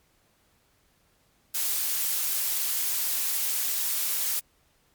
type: noise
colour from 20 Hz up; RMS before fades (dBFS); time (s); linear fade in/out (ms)
blue; -27; 1.54-4.4; 10
effects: pink hiss -66 dBFS RMS until 4.94 s + MP3 96 kbps